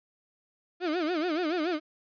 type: tone with vibrato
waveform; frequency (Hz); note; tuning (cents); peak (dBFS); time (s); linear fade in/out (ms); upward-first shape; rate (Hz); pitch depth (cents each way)
35% pulse; 332.2; E4; +13; -25; 0.8-1.8; 50; sine; 7; 180
effects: resampled to 11025 Hz